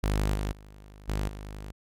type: tone with level steps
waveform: sawtooth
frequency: 51.1 Hz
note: G#1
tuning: 27 cents flat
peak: -20 / -24 / -43 / -23 / -34 dBFS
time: 0.03-1.72 s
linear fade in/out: 10 ms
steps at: 0.35 / 0.52 / 1.08 / 1.28 s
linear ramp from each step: 2 ms
effects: MP3 96 kbps